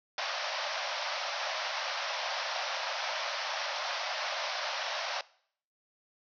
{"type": "band-pass noise", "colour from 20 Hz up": "pink", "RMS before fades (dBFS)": -35, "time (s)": [0.18, 5.21], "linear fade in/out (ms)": 2, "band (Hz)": [550, 5800], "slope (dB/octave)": 96, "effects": ["noise-tail reverb RT60 0.6 s tail -21 dB re dry"]}